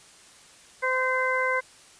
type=harmonic tone; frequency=515 Hz; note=C5; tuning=28 cents flat; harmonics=1 / 2 / 3 / 4; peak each=-28 / -28 / -28 / -28 dBFS; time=0.82-1.61 s; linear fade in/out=20 ms; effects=white hiss -52 dBFS RMS until 1.99 s + resampled to 22050 Hz